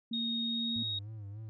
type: tone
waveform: sine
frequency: 229.6 Hz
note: A#3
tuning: 26 cents flat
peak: -35 dBFS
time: 0.11-0.83 s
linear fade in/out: 5 ms
type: tone with pitch glide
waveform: sine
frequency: 3729 to 3764 Hz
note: A#7 to A#7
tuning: 0 to +16 cents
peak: -33 dBFS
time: 0.13-0.99 s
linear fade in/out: 5 ms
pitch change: +16 cents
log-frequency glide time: 0.43-0.79 s
type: tone with vibrato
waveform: triangle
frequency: 104.9 Hz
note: G#2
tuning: 18 cents sharp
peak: -39 dBFS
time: 0.76-1.49 s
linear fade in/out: 0 ms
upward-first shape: sine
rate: 3.4 Hz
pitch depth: 100 cents each way
effects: none